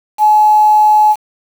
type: tone with quantisation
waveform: sine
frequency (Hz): 850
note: G#5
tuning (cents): +40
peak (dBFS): -5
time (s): 0.18-1.16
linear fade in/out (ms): 50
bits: 5
effects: none